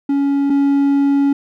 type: tone pair in turn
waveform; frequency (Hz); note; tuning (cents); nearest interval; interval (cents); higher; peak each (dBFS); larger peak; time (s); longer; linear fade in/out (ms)
triangle; 280 / 280; C#4 / C#4; +18 / +18; unison; 0; neither; -11 / -9; second; 0.09-0.5 / 0.5-1.33; second; 5
effects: none